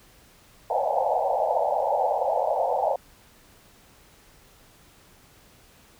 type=band-pass noise; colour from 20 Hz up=white; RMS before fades=-24 dBFS; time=0.7-2.96 s; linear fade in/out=5 ms; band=500 to 880 Hz; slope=96 dB/octave; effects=pink hiss -55 dBFS RMS until 5.99 s